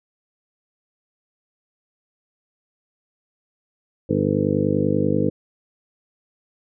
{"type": "harmonic tone with a mistuned harmonic", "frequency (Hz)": 50.2, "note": "G1", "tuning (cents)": 42, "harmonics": [2, 3, 4, 5, 6, 7, 8, 9, 10], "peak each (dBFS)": [-28, -25, -25, -26, -24, -35, -30, -25, -26], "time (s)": [4.09, 5.3], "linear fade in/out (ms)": 10, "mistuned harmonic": 7, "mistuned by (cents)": -24, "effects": []}